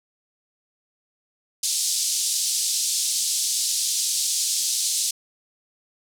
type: band-pass noise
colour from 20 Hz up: white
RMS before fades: -24 dBFS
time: 1.63-5.11 s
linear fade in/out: 5 ms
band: 4000 to 9200 Hz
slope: 24 dB/octave
effects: none